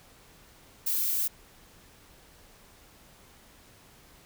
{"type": "noise", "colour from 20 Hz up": "violet", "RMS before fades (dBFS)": -28, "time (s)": [0.86, 1.28], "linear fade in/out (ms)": 10, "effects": ["pink hiss -56 dBFS RMS until 4.25 s"]}